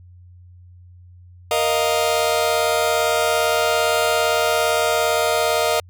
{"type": "chord", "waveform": "sawtooth", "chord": "Bb suspended fourth", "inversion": "none", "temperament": "just", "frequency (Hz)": [466.2, 621.6, 699.2], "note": ["Bb4", "Eb5", "F5"], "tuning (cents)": [0, -2, 2], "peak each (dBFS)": [-18, -16, -18], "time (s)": [1.51, 5.8], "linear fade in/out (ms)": 2, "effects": ["added 89 Hz sine -42 dBFS peak until 5.89 s"]}